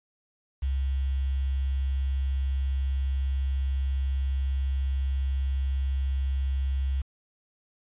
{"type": "tone with quantisation", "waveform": "sine", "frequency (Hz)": 67.2, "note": "C2", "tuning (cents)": 47, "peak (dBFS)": -24, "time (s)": [0.62, 7.02], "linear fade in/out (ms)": 10, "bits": 8, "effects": ["resampled to 8000 Hz"]}